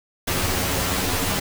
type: noise with comb filter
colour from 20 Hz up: pink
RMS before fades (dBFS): -23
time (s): 0.27-1.4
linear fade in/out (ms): 10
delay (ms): 11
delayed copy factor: +0.7
effects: none